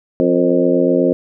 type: harmonic tone with a mistuned harmonic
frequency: 88 Hz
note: F2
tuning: 14 cents sharp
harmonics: 2 / 3 / 4 / 5 / 6 / 7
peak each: -22 / -16 / -17 / -19 / -17 / -22 dBFS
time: 0.2-1.13 s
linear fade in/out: 0 ms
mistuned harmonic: 5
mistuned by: +51 cents
effects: none